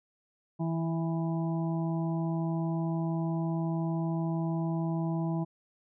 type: harmonic tone with a mistuned harmonic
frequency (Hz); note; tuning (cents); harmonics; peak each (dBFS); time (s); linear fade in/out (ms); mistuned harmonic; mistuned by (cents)
164.81; E3; 0; 1 / 2 / 4 / 5 / 6; -29 / -35 / -41 / -43 / -45; 0.59-5.45; 20; 1; -17
effects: none